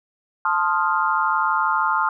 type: chord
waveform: sine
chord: F dominant seventh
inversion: first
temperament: equal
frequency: 880 / 1046.5 / 1244.5 / 1396.9 Hz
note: A5 / C6 / Eb6 / F6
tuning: 0 / 0 / 0 / 0 cents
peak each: -23 dBFS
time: 0.45-2.09 s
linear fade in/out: 2 ms
effects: none